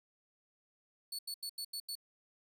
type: tone bursts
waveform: sawtooth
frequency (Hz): 4435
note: C#8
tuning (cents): 0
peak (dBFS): -36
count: 6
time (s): 1.12-1.954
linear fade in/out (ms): 5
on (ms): 69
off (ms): 84
effects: none